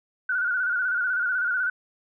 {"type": "tone with vibrato", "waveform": "sine", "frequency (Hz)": 1464, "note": "F#6", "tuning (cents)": -19, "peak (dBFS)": -22, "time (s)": [0.29, 1.7], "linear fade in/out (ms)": 5, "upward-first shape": "square", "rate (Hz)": 16, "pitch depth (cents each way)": 55, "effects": []}